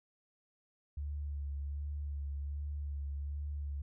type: tone with vibrato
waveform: sine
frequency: 71.8 Hz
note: D2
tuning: 39 cents flat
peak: -36 dBFS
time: 0.97-3.82 s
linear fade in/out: 5 ms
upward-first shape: sine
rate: 1.3 Hz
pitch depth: 29 cents each way
effects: none